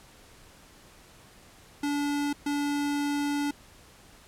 square tone bursts at uneven times, 288.4 Hz, D4, 31 cents flat, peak -27 dBFS, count 2, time 1.83-2.33 / 2.46-3.51 s, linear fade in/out 5 ms, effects pink hiss -54 dBFS RMS until 4.27 s + low-pass 12000 Hz 12 dB/octave

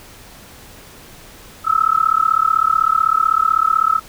sine tone with amplitude modulation, 1300 Hz, E6, 24 cents flat, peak -8 dBFS, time 1.64-4.01 s, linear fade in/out 50 ms, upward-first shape sine, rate 35.9 Hz, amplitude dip 100%, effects pink hiss -41 dBFS RMS until 4.08 s

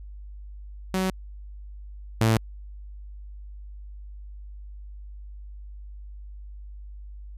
sawtooth tone pair in turn, 187.8 / 111.67 Hz, F#3 / A2, +26 / +26 cents, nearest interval major sixth, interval 900 cents, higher first, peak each -19 / -14 dBFS, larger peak second, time 0.94-1.1 / 2.21-2.37 s, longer neither, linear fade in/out 0 ms, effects added 50 Hz sine -38 dBFS peak until 7.37 s + resampled to 32000 Hz

